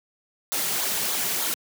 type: noise with flanger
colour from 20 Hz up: white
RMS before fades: -26 dBFS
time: 0.52-1.54 s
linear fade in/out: 0 ms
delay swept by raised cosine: 0.36 to 3.96 ms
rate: 3.3 Hz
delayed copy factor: -0.6
effects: high-pass 150 Hz 12 dB/octave